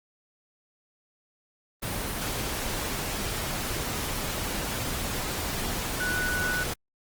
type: tone in noise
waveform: sine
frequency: 1480 Hz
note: F#6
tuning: in tune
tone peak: -27 dBFS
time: 6-6.64 s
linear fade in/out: 10 ms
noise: pink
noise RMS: -31 dBFS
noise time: 1.82-6.74 s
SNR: +1 dB
effects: Opus 24 kbps